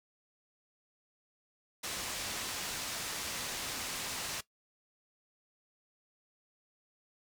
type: low-pass noise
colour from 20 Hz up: white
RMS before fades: -39 dBFS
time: 1.83-4.41 s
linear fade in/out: 10 ms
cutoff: 7500 Hz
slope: 12 dB/octave
effects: noise-tail reverb RT60 0.1 s tail -17 dB re dry